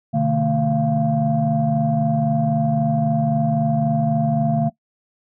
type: tone cluster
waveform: sine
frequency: 127.4 / 151.2 / 224.5 / 688 Hz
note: C3 / D#3 / A3 / F5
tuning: -46 / -49 / +35 / -26 cents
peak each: -25 / -19 / -20 / -22 dBFS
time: 0.13-4.7 s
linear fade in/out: 20 ms
effects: noise-tail reverb RT60 0.1 s tail -19 dB re dry + tanh soft clip ceiling -8 dBFS